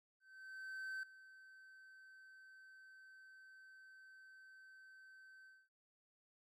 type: tone with ADSR envelope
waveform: triangle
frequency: 1541 Hz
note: G6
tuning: 30 cents flat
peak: -40 dBFS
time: 0.2-5.69 s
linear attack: 830 ms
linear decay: 4 ms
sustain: -17 dB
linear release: 230 ms
effects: none